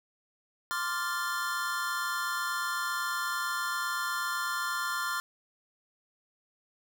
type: chord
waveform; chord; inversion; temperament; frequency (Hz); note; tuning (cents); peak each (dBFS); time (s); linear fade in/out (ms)
square; D minor seventh; third; equal; 1046.5 / 1174.7 / 1396.9 / 1760; C6 / D6 / F6 / A6; 0 / 0 / 0 / 0; -37 / -38 / -34 / -39; 0.71-5.2; 0
effects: none